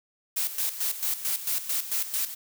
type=noise with tremolo; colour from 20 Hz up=blue; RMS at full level=-27 dBFS; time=0.36-2.35 s; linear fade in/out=10 ms; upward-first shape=square; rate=4.5 Hz; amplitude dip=70%; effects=none